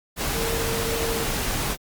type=tone in noise; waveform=sine; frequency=456.5 Hz; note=A#4; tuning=36 cents flat; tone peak=-28 dBFS; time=0.32-1.27 s; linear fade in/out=50 ms; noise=pink; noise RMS=-26 dBFS; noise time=0.16-1.77 s; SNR=-5 dB; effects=Opus 48 kbps